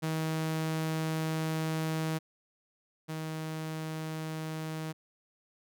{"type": "tone pair in turn", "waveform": "sawtooth", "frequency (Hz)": [159, 158.08], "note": ["D#3", "D#3"], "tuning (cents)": [38, 28], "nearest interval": "unison", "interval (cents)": 10, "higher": "first", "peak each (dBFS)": [-26, -31], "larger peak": "first", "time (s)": [[0.02, 2.19], [3.08, 4.93]], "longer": "first", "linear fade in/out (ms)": 20, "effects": []}